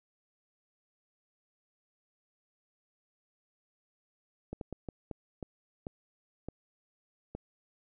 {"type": "slowing click train", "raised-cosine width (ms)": 2, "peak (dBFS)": -25, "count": 9, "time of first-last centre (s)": [4.53, 7.35], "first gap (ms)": 82, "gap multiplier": 1.4, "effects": []}